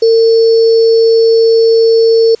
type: tone with sample-and-hold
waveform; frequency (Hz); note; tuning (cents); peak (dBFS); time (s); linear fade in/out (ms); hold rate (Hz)
sine; 453.8; A#4; -47; -4; 0.02-2.35; 5; 4900
effects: white hiss -42 dBFS RMS until 2.4 s + resampled to 16000 Hz